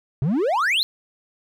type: exponential sweep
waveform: triangle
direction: up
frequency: 123.47 to 4285 Hz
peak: -16 dBFS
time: 0.22-0.83 s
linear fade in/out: 0 ms
effects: none